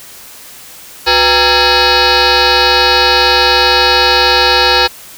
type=tone with frequency modulation; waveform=sine; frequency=1660 Hz; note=G#6; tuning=1 cent flat; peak=-6 dBFS; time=1.06-4.88 s; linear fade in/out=20 ms; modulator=431 Hz; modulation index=7.2; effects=white hiss -34 dBFS RMS until 5.17 s